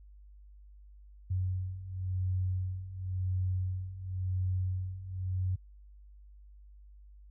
sine beating tone pair, 92 / 92.94 Hz, F#2 / F#2, -9 / +8 cents, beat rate 0.94 Hz, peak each -36 / -32 dBFS, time 1.3-5.56 s, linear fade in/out 10 ms, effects added 50 Hz sine -51 dBFS peak until 7.3 s

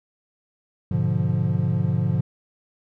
triangle chord, G# diminished seventh, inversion none, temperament equal with one note detuned, 103.23 / 123.47 / 146.83 / 174.61 Hz, G#2 / B2 / D3 / F3, -10 / 0 / 0 / 0 cents, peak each -23 dBFS, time 0.91-2.21 s, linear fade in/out 5 ms, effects none

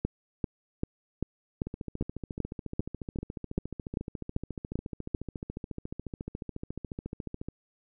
two click trains, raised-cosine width 3 ms, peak -23 / -15 dBFS, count 83 / 14, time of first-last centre 1.67-7.486 / 0.05-5.148 s, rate 14.1 / 2.55 Hz, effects none

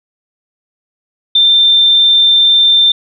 sine tone, 3578 Hz, A7, 28 cents sharp, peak -5 dBFS, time 1.35-2.92 s, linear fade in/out 5 ms, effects none

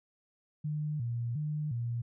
sine tone with vibrato, 133.7 Hz, C3, 38 cents sharp, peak -31 dBFS, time 0.64-2.02 s, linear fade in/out 10 ms, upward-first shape square, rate 1.4 Hz, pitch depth 210 cents each way, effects none

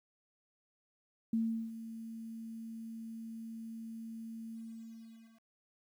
sine tone with ADSR envelope, 225.9 Hz, A3, 46 cents sharp, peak -28 dBFS, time 1.33-5.44 s, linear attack 4 ms, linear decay 370 ms, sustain -14 dB, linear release 900 ms, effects 11-bit

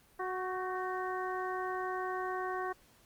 harmonic tone with a mistuned harmonic, 370 Hz, F#4, in tune, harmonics 1 / 2 / 3 / 4 / 5, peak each -38 / -39 / -39 / -44 / -45 dBFS, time 0.19-2.73 s, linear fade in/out 10 ms, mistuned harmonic 4, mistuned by +50 cents, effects pink hiss -64 dBFS RMS until 3.05 s + Opus 32 kbps

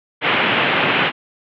white band-pass noise, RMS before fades -17 dBFS, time 0.21-1.12 s, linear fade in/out 50 ms, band 110 to 3100 Hz, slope 48 dB/octave, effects none

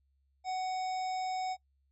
harmonic tone, 746 Hz, F#5, 14 cents sharp, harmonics 1 / 3 / 5 / 7 / 9 / 10, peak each -32 / -47 / -52 / -48 / -62 / -55 dBFS, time 0.44-1.57 s, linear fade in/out 50 ms, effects noise-tail reverb RT60 0.1 s tail -20 dB re dry + added 68 Hz sine -70 dBFS peak until 1.91 s

